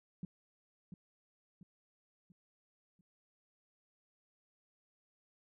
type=tone with echo; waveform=sine; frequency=178.6 Hz; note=F3; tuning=39 cents sharp; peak=-38 dBFS; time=0.23-0.25 s; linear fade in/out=2 ms; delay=690 ms; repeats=4; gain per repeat=-7 dB; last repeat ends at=3.01 s; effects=none